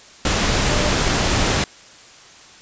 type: tone in noise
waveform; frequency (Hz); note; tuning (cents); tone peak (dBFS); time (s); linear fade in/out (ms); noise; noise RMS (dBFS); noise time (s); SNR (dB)
sine; 596; D5; +25; -25; 0.7-0.91; 2; pink; -18; 0.25-1.64; -10
effects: white hiss -44 dBFS RMS until 2.61 s + resampled to 16000 Hz